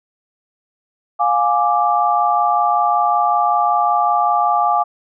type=chord; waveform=sine; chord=D diminished; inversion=first; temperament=equal with one note detuned; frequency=705.3 / 830.6 / 1174.7 Hz; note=F5 / Ab5 / D6; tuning=+17 / 0 / 0 cents; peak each=-17 dBFS; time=1.19-4.84 s; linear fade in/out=20 ms; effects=none